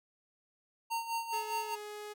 square tone with tremolo, 919 Hz, A#5, 25 cents flat, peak -32 dBFS, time 0.9-1.76 s, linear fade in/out 20 ms, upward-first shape sine, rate 4.9 Hz, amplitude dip 70%
sawtooth tone with pitch glide, 428.4 to 418.9 Hz, A4 to G#4, -46 to +15 cents, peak -38 dBFS, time 1.32-2.14 s, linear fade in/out 20 ms, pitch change -39 cents, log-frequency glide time 1.66-1.76 s
effects none

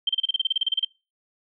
sine tone bursts, 3136 Hz, G7, in tune, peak -18 dBFS, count 15, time 0.07-0.849 s, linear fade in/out 5 ms, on 23 ms, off 31 ms, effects noise-tail reverb RT60 0.3 s tail -26 dB re dry

